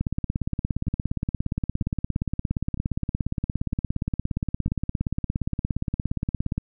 two click trains, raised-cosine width 5 ms, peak -12 / -21 dBFS, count 114 / 5, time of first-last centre 0.01-6.58 / 0.87-4.68 s, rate 17.2 / 1.05 Hz, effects none

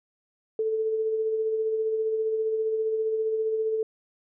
sine tone with tremolo, 440 Hz, A4, in tune, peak -22 dBFS, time 0.59-3.83 s, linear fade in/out 2 ms, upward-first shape sine, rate 15 Hz, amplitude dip 35%, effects none

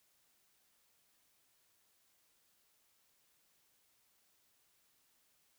silence, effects white hiss -74 dBFS RMS until 5.58 s

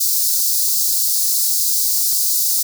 white high-pass noise, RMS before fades -17 dBFS, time 0-2.63 s, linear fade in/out 10 ms, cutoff 4300 Hz, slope 48 dB/octave, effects none

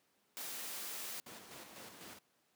white noise, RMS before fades -44 dBFS, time 0.37-1.2 s, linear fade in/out 0 ms
pink noise with tremolo, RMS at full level -50 dBFS, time 1.26-2.19 s, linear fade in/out 5 ms, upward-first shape square, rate 4 Hz, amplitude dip 40%
effects pink hiss -75 dBFS RMS until 2.55 s + high-pass 200 Hz 12 dB/octave

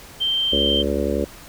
sine tone, 3136 Hz, G7, in tune, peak -18 dBFS, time 0.2-0.83 s, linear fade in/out 20 ms
harmonic tone, 70.9 Hz, C#2, 40 cents sharp, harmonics 1 / 3 / 4 / 5 / 6 / 7 / 8, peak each -27 / -27 / -27 / -27 / -27 / -27 / -27 dBFS, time 0.52-1.25 s, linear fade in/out 10 ms
effects pink hiss -42 dBFS RMS until 1.48 s

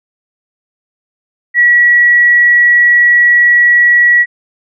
sine tone, 1929 Hz, B6, 41 cents flat, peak -4 dBFS, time 1.54-4.26 s, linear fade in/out 50 ms, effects none

